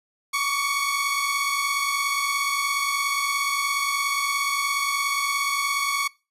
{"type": "tone cluster", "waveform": "sawtooth", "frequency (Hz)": [1119, 1169, 2221], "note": ["C#6", "D6", "C#7"], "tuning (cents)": [16, -8, 3], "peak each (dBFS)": [-22, -27, -23], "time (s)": [0.33, 6.08], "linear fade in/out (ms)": 10, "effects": ["noise-tail reverb RT60 0.3 s tail -23 dB re dry", "resampled to 32000 Hz"]}